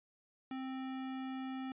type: tone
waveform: square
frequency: 262.5 Hz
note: C4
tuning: 6 cents sharp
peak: -40 dBFS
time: 0.51-1.72 s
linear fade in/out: 2 ms
effects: resampled to 8000 Hz